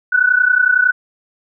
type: tone pair together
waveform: sine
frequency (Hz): 1471 / 1501.9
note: F#6 / F#6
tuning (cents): -11 / +25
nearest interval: unison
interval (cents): 36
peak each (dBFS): -13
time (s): 0.12-0.92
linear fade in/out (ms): 10
effects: none